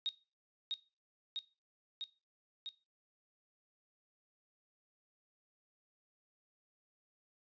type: tone with echo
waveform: sine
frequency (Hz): 3742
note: A#7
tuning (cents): +6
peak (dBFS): -32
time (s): 0.06-0.09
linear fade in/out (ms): 0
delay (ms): 650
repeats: 4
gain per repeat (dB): -2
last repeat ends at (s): 2.69
effects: noise-tail reverb RT60 0.3 s tail -18 dB re dry + resampled to 16000 Hz